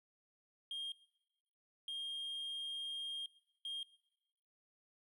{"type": "tone bursts at uneven times", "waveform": "triangle", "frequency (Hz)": 3222, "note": "G7", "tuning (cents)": 47, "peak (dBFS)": -38, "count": 3, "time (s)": [[0.71, 0.92], [1.88, 3.26], [3.65, 3.83]], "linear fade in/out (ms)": 2, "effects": ["noise-tail reverb RT60 1.0 s tail -21 dB re dry", "tanh soft clip ceiling -34 dBFS"]}